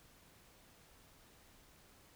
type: silence
effects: pink hiss -64 dBFS RMS until 2.15 s